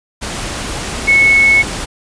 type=tone in noise; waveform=sine; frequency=2200 Hz; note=C#7; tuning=14 cents flat; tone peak=-6 dBFS; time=1.07-1.63 s; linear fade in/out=20 ms; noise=pink; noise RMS=-22 dBFS; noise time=0.21-1.86 s; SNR=+13 dB; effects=resampled to 22050 Hz